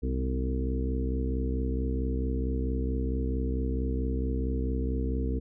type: harmonic tone with a mistuned harmonic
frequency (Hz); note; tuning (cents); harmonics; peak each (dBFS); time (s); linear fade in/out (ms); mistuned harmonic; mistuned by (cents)
64.5; C2; -24; 1 / 2 / 3 / 4 / 5 / 6 / 7; -28 / -37 / -39 / -35 / -40 / -42 / -38; 0.02-5.4; 20; 3; +65
effects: none